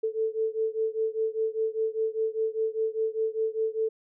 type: beating tone pair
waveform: sine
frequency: 440 / 445 Hz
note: A4 / A4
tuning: 0 / +20 cents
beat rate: 5 Hz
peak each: -28 / -29 dBFS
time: 0.03-3.89 s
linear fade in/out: 10 ms
effects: none